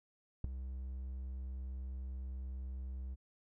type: tone with ADSR envelope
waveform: triangle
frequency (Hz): 64.7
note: C2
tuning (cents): -19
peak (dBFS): -26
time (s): 0.44-3.16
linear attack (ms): 4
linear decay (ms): 7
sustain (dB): -12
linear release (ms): 29
effects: none